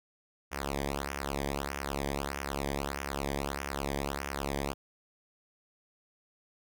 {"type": "tone with flanger", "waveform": "sawtooth", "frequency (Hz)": 70, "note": "C#2", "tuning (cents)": 18, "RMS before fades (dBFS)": -35, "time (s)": [0.51, 4.74], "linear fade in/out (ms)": 20, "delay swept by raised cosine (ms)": [0.24, 0.74], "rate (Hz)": 1.6, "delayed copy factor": -0.85, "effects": []}